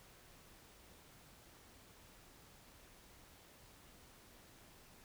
silence, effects pink hiss -62 dBFS RMS until 5.04 s

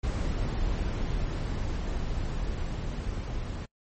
brown noise with level ramp, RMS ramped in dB -28 to -33 dBFS, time 0.03-3.66 s, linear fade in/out 10 ms, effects noise-tail reverb RT60 0.1 s tail -26 dB re dry + MP3 32 kbps

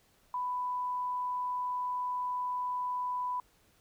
sine tone, 994 Hz, B5, 11 cents sharp, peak -31 dBFS, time 0.34-3.4 s, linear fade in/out 2 ms, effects pink hiss -67 dBFS RMS until 3.8 s

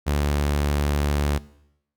sawtooth tone, 72.6 Hz, D2, 19 cents flat, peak -16 dBFS, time 0.06-1.39 s, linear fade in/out 20 ms, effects noise-tail reverb RT60 0.8 s tail -20 dB re dry

